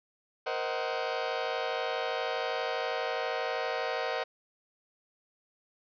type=chord; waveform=sawtooth; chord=C half-diminished seventh; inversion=third; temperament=just; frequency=470.9 / 523.3 / 627.9 / 753.5 Hz; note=Bb4 / C5 / Eb5 / Gb5; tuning=+18 / 0 / +16 / +31 cents; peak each=-32 dBFS; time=0.46-4.24 s; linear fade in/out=10 ms; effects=resampled to 11025 Hz + 9-bit